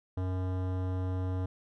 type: tone with hard clipping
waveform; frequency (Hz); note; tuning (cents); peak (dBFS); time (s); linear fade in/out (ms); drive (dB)
sine; 92.5; F#2; 0; -32; 0.17-1.46; 5; 18
effects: none